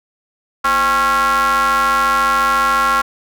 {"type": "ring-modulated tone", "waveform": "square", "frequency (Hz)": 141.9, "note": "C#3", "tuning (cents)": 41, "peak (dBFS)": -10, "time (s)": [0.64, 3.02], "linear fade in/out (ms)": 10, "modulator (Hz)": 1230, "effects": []}